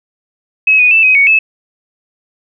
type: tone with pitch steps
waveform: sine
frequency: 2565 / 2479 / 2648 / 2526 / 2230 / 2606 Hz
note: E7 / D#7 / E7 / D#7 / C#7 / E7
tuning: -48 / -7 / +7 / +26 / +10 / -20 cents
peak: -5 dBFS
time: 0.67-1.39 s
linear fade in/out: 5 ms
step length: 120 ms
effects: none